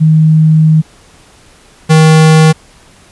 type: tone pair in turn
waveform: sine / square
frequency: 157.2 / 157.83 Hz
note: D#3 / D#3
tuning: +18 / +25 cents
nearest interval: unison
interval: 7 cents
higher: second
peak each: -3 dBFS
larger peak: neither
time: 0-0.82 / 1.89-2.53 s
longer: first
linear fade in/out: 20 ms
effects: pink hiss -42 dBFS RMS until 3.11 s + resampled to 24000 Hz